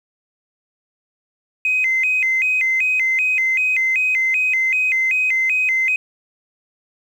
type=tone with vibrato; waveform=sine; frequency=2281 Hz; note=C#7; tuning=49 cents sharp; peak=-14 dBFS; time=1.65-5.96 s; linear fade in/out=2 ms; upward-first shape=square; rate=2.6 Hz; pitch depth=170 cents each way; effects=tanh soft clip ceiling -10 dBFS + 8-bit